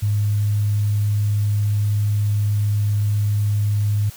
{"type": "tone", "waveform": "sine", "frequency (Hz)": 103.83, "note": "G#2", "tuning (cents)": 0, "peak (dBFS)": -16, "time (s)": [0.02, 4.1], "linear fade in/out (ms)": 10, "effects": ["white hiss -42 dBFS RMS until 4.16 s"]}